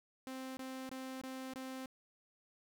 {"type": "tone bursts", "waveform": "sawtooth", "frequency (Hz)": 261.6, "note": "C4", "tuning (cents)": 0, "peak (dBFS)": -39, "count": 5, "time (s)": [0.27, 1.858], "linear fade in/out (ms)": 0, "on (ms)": 300, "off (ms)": 22, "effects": []}